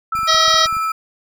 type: tone with pitch glide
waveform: sine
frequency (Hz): 1318.5 to 1309.4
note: E6 to E6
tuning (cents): 0 to -12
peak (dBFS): -17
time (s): 0.12-0.92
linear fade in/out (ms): 5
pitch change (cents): -12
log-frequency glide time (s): 0.62-0.79
type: tone with tremolo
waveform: sawtooth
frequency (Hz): 2397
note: D7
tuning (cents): +35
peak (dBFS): -25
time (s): 0.15-0.92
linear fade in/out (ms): 5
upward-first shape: triangle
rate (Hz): 12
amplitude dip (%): 40
type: clicks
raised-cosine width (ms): 5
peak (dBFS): -25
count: 9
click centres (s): 0.152 / 0.19 / 0.232 / 0.345 / 0.481 / 0.543 / 0.658 / 0.727 / 0.768
type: harmonic tone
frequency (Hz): 640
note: D#5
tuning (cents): +49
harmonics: 1 / 2 / 3 / 5 / 6 / 7 / 8 / 9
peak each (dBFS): -22 / -18 / -21 / -21 / -18 / -22 / -20 / -23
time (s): 0.27-0.67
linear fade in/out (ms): 20
effects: none